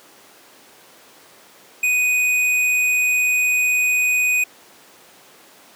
sine tone with hard clipping, 2489 Hz, D#7, in tune, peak -17 dBFS, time 1.83-4.44 s, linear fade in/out 5 ms, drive 10 dB, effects pink hiss -47 dBFS RMS until 5.75 s + high-pass 300 Hz 12 dB/octave

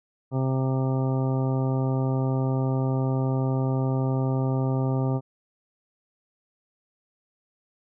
harmonic tone, 131.8 Hz, C3, 13 cents sharp, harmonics 1 / 2 / 3 / 4 / 5 / 6 / 7 / 9, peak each -23 / -29 / -33 / -35 / -37 / -39 / -40 / -42 dBFS, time 0.31-5.21 s, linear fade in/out 50 ms, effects none

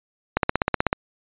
click train, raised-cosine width 0.5 ms, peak -3 dBFS, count 10, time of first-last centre 0.37-0.929 s, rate 16.1 Hz, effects resampled to 8000 Hz

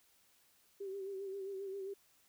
sine tone with vibrato, 389.9 Hz, G4, 9 cents flat, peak -40 dBFS, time 0.8-1.94 s, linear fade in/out 10 ms, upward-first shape sine, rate 7.5 Hz, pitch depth 48 cents each way, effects white hiss -70 dBFS RMS until 2.28 s

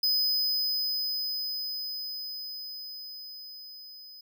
square tone with level ramp, 5020 Hz, D#8, 15 cents sharp, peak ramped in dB -23 to -46 dBFS, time 0.03-4.21 s, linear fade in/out 5 ms, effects none

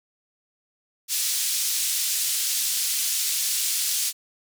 white band-pass noise, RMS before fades -25 dBFS, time 1.08-4.13 s, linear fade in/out 50 ms, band 3700 to 11000 Hz, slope 12 dB/octave, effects none

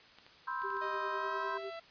clicks, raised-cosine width 0.2 ms, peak -37 dBFS, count 7, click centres 0.186 / 0.265 / 0.619 / 0.704 / 0.769 / 0.841 / 0.942 s
sine chord, C major seventh, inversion third, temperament just, 981.1 / 1046.5 / 1308.1 / 1569.8 Hz, B5 / C6 / E6 / G6, -12 / 0 / -14 / +2 cents, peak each -41 / -38 / -43 / -41 dBFS, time 0.47-1.58 s, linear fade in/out 10 ms
sine tone with tremolo, 392 Hz, G4, in tune, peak -39 dBFS, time 0.63-1.71 s, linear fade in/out 20 ms, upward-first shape sine, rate 9.9 Hz, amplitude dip 55%
sawtooth tone with pitch glide, 622.3 to 667 Hz, D#5 to E5, 0 to +20 cents, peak -38 dBFS, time 0.81-1.8 s, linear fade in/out 10 ms, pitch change +120 cents, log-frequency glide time 1.1-1.67 s
effects white hiss -58 dBFS RMS until 1.9 s + resampled to 11025 Hz

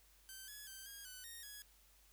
5% pulse tone with pitch steps, 1549 / 1692 / 1557 / 1631 / 1503 / 1856 / 1672 Hz, G6 / G#6 / G6 / G#6 / F#6 / A#6 / G#6, -21 / +32 / -12 / -32 / +27 / -8 / +11 cents, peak -40 dBFS, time 0.29-1.62 s, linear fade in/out 0 ms, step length 190 ms, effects added 49 Hz sine -69 dBFS peak until 2.12 s + white hiss -69 dBFS RMS until 2.12 s

